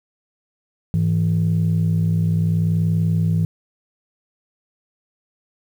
sine tone pair together, 103.31 / 164 Hz, G#2 / E3, -9 / -9 cents, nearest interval minor sixth, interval 800 cents, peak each -18 / -16 dBFS, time 0.94-3.45 s, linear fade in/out 0 ms, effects tanh soft clip ceiling -11 dBFS + 8-bit

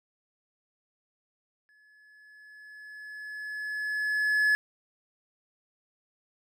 triangle tone with exponential growth, 1708 Hz, G#6, 48 cents sharp, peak -18 dBFS, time 1.69-4.55 s, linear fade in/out 0 ms, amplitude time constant 620 ms, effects none

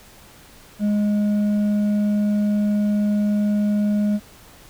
sine tone with hard clipping, 207.5 Hz, G#3, 1 cent flat, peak -18 dBFS, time 0.79-4.2 s, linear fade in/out 50 ms, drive 4 dB, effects pink hiss -47 dBFS RMS until 4.69 s

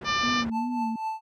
pink low-pass noise, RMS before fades -37 dBFS, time 0.01-0.5 s, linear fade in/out 5 ms, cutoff 1500 Hz, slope 12 dB/octave
harmonic tone, 596 Hz, D5, 25 cents sharp, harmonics 2 / 3 / 4 / 5 / 6 / 7 / 8 / 9 / 10, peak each -26 / -30 / -32 / -34 / -36 / -37 / -38 / -39 / -40 dBFS, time 0.04-0.45 s, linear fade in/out 50 ms
sine tone with vibrato, 235.8 Hz, A#3, 20 cents sharp, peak -27 dBFS, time 0.23-0.96 s, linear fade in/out 5 ms, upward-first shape sine, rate 2.6 Hz, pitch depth 78 cents each way
triangle tone with tremolo, 880 Hz, A5, in tune, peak -24 dBFS, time 0.51-1.21 s, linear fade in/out 50 ms, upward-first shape triangle, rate 4 Hz, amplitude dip 80%
effects high-pass 80 Hz 12 dB/octave

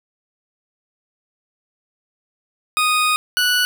20% pulse tone pair in turn, 1242 / 1477 Hz, D#6 / F#6, -3 / -3 cents, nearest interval minor third, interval 300 cents, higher second, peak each -10 dBFS, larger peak neither, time 2.77-3.16 / 3.37-3.65 s, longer first, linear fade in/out 0 ms, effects 8-bit

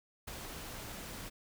pink noise with ADSR envelope, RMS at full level -41 dBFS, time 0.27-1.3 s, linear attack 12 ms, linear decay 9 ms, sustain -4 dB, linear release 22 ms, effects none

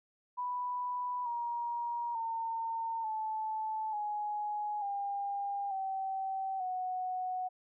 sine tone with pitch steps, 987.8 / 947.6 / 909 / 871.9 / 836.4 / 802.3 / 769.7 / 738.3 Hz, B5 / A#5 / A#5 / A5 / G#5 / G5 / G5 / F#5, 0 / +28 / -44 / -16 / +12 / +40 / -32 / -4 cents, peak -33 dBFS, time 0.37-7.49 s, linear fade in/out 20 ms, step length 890 ms, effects none

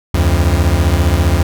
40% pulse beating tone pair, 73 / 88 Hz, D2 / F2, -10 / +14 cents, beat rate 15 Hz, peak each -12 dBFS, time 0.14-1.43 s, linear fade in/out 5 ms, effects none

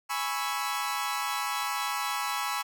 sawtooth chord, C# minor seventh, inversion second, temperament equal, 830.6 / 987.8 / 1108.7 / 1318.5 Hz, G#5 / B5 / C#6 / E6, 0 / 0 / 0 / 0 cents, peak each -31 dBFS, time 0.09-2.63 s, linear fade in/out 20 ms, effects none

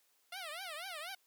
10% pulse tone with vibrato, 683 Hz, F5, 39 cents flat, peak -34 dBFS, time 0.32-1.15 s, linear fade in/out 5 ms, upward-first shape triangle, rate 4.1 Hz, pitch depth 280 cents each way, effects white hiss -73 dBFS RMS until 1.26 s + high-pass 300 Hz 12 dB/octave

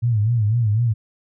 sine tone with vibrato, 111.7 Hz, A2, 27 cents sharp, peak -15 dBFS, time 0.02-0.94 s, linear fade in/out 20 ms, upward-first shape sine, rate 4 Hz, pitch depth 140 cents each way, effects none

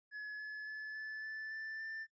triangle tone with pitch steps, 1700 / 1712.8 / 1725.7 / 1738.7 / 1751.8 / 1765 / 1778.3 Hz, G#6 / A6 / A6 / A6 / A6 / A6 / A6, +40 / -47 / -34 / -21 / -8 / +5 / +18 cents, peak -40 dBFS, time 0.11-2.07 s, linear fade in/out 50 ms, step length 280 ms, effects noise-tail reverb RT60 0.1 s tail -24 dB re dry + resampled to 16000 Hz

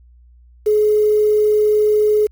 sine tone with quantisation, 423.9 Hz, G#4, 35 cents sharp, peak -11 dBFS, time 0.66-2.27 s, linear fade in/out 10 ms, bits 6, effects added 60 Hz sine -44 dBFS peak until 2.31 s

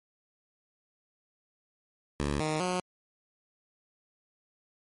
10% pulse tone with pitch steps, 72 / 155 / 181.5 Hz, D2 / D#3 / F#3, -34 / -6 / -33 cents, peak -20 dBFS, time 2.2-2.8 s, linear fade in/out 0 ms, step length 200 ms, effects MP3 48 kbps

